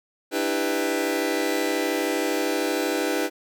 sawtooth chord, E minor seventh, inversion third, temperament just, 296.7 / 329.6 / 395.6 / 494.4 Hz, D4 / E4 / G4 / B4, +18 / 0 / +16 / +2 cents, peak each -24 dBFS, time 0.31-3.3 s, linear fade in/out 50 ms, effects none

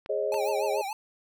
clicks, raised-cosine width 0.3 ms, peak -26 dBFS, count 2, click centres 0.061 / 0.343 s
sine chord, Ab suspended fourth, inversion none, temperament equal with one note detuned, 415.3 / 541.7 / 622.3 Hz, Ab4 / Db5 / Eb5, 0 / -40 / 0 cents, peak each -30 / -30 / -30 dBFS, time 0.09-0.82 s, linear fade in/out 10 ms
square tone with vibrato, 830.6 Hz, G#5, in tune, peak -32 dBFS, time 0.32-0.93 s, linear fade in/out 2 ms, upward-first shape triangle, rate 6.9 Hz, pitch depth 160 cents each way
violet noise with exponential growth, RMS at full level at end -40 dBFS, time 0.35-0.49 s, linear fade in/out 1 ms, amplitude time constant 29 ms
effects none

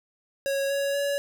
square tone with pitch steps, 551 / 558.4 / 565.8 Hz, C#5 / C#5 / C#5, -11 / +13 / +35 cents, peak -25 dBFS, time 0.46-1.18 s, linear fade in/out 0 ms, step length 240 ms, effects none

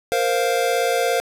square chord, Bb suspended second, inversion none, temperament equal, 466.2 / 523.3 / 698.5 Hz, Bb4 / C5 / F5, 0 / 0 / 0 cents, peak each -23 dBFS, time 0.12-1.2 s, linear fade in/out 0 ms, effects resampled to 32000 Hz + 7-bit

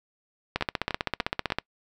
two click trains, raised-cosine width 0.3 ms, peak -9 / -12 dBFS, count 17 / 4, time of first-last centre 0.56-1.586 / 0.61-1.503 s, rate 15.6 / 3.36 Hz, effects noise-tail reverb RT60 0.1 s tail -26 dB re dry

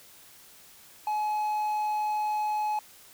triangle tone, 848 Hz, G#5, 36 cents sharp, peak -24 dBFS, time 1.07-2.79 s, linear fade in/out 2 ms, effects white hiss -53 dBFS RMS until 3.13 s

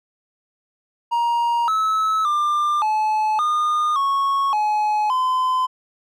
triangle tone with pitch steps, 942 / 1297 / 1193 / 861 / 1219 / 1103 / 847 / 1023 Hz, A#5 / E6 / D6 / A5 / D#6 / C#6 / G#5 / C6, +18 / -28 / +27 / -38 / -36 / -9 / +34 / -39 cents, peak -15 dBFS, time 1.11-5.67 s, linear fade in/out 20 ms, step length 570 ms, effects none

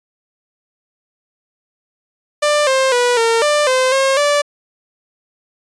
sawtooth tone with pitch steps, 593 / 529 / 488.4 / 457.7 / 593 / 516 / 538 / 582 Hz, D5 / C5 / B4 / A#4 / D5 / C5 / C5 / D5, +17 / +19 / -19 / -32 / +17 / -24 / +48 / -16 cents, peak -8 dBFS, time 2.42-4.42 s, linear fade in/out 10 ms, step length 250 ms, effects resampled to 22050 Hz

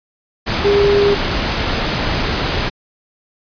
sine tone in noise, 404.7 Hz, G#4, 45 cents flat, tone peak -10 dBFS, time 0.64-1.15 s, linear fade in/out 20 ms, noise pink, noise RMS -18 dBFS, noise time 0.46-2.7 s, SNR +5 dB, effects resampled to 11025 Hz

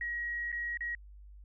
sine tone with dropouts, 1900 Hz, A#6, 33 cents sharp, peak -33 dBFS, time 0.01-0.95 s, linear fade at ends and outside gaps 2 ms, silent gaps 0.518-0.526 / 0.773-0.807 s, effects added 50 Hz sine -49 dBFS peak until 1.44 s

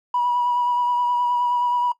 triangle tone with vibrato, 973 Hz, B5, 26 cents flat, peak -14 dBFS, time 0.14-1.92 s, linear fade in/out 5 ms, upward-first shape sine, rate 9.5 Hz, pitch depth 21 cents each way, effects noise-tail reverb RT60 0.1 s tail -22 dB re dry + tanh soft clip ceiling -16 dBFS

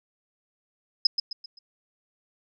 sine tone with echo, 5080 Hz, D#8, 35 cents sharp, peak -14 dBFS, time 1.05-1.07 s, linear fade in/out 5 ms, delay 130 ms, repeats 4, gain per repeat -8 dB, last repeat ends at 1.59 s, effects none

